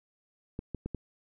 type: clicks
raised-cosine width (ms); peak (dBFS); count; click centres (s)
3; -22; 4; 0.591 / 0.747 / 0.86 / 0.947
effects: none